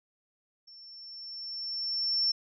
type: tone with level ramp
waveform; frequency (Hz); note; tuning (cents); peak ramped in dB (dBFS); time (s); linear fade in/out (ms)
sine; 5410; E8; +44; -49 to -23; 0.67-2.32; 10
effects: none